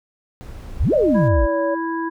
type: noise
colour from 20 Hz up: brown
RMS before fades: -34 dBFS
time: 0.41-1.28 s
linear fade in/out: 0 ms
type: exponential two-way sweep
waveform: sine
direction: up then down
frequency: 39.44 to 643 to 44.66 Hz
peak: -14 dBFS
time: 0.79-1.47 s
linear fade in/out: 20 ms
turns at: 0.94 s
type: tone with pitch glide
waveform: sine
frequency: 612 to 567.7 Hz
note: D#5 to C#5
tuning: -29 to +41 cents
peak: -19 dBFS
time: 0.92-1.75 s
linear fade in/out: 10 ms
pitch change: -130 cents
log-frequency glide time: 1.11-1.59 s
type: harmonic tone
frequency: 329.6 Hz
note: E4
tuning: in tune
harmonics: 1 / 3 / 5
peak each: -23 / -26 / -31 dBFS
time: 1.14-2.1 s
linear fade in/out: 20 ms
effects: none